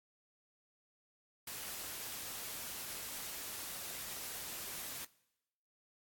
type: noise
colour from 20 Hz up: white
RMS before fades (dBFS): -44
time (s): 1.47-5.05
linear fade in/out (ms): 5
effects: noise-tail reverb RT60 0.9 s tail -22 dB re dry + AAC 64 kbps